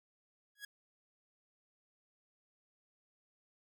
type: tone with exponential growth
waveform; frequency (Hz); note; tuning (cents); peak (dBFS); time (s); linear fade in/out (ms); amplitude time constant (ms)
sawtooth; 1661.2; G#6; 0; -37; 0.55-0.65; 5; 20
effects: none